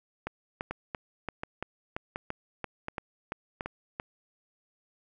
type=two click trains; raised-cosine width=0.5 ms; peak=-19 / -18 dBFS; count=5 / 12; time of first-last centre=0.71-3.609 / 0.27-3.999 s; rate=1.38 / 2.95 Hz; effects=none